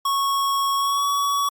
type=tone with pitch glide; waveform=square; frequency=1104 to 1128.5 Hz; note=C#6 to C#6; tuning=-7 to +31 cents; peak=-20 dBFS; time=0.05-1.49 s; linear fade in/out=5 ms; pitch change=+38 cents; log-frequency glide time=0.76-1.05 s; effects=Opus 48 kbps